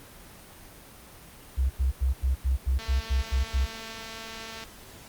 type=tone bursts; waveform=sine; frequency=65.41 Hz; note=C2; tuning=in tune; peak=-21 dBFS; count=10; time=1.57-3.662 s; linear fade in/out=20 ms; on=130 ms; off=88 ms
type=click train; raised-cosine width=0.2 ms; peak=-23 dBFS; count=415; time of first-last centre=2.79-4.638 s; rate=224 Hz
effects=pink hiss -48 dBFS RMS until 5.08 s + Opus 24 kbps